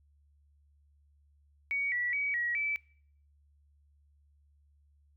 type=tone with pitch steps; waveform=sine; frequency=2249 / 1950 / 2269 / 1911 / 2311 Hz; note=C#7 / B6 / C#7 / A#6 / D7; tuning=+24 / -23 / +40 / +43 / -28 cents; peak=-29 dBFS; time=1.71-2.76 s; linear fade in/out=0 ms; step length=210 ms; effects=noise-tail reverb RT60 0.6 s tail -23 dB re dry + added 72 Hz sine -63 dBFS peak until 5.16 s